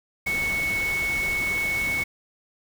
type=tone in noise; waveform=sine; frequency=2211 Hz; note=C#7; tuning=5 cents flat; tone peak=-23 dBFS; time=0.26-2.04 s; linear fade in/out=10 ms; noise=pink; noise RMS=-34 dBFS; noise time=0.26-2.04 s; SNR=+8 dB; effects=none